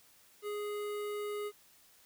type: tone with notch filter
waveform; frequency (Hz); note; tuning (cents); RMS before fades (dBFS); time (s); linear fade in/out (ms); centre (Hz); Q
square; 415.3; G#4; 0; -38; 0.42-1.52; 50; 5600; 1.1
effects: white hiss -63 dBFS RMS until 2.05 s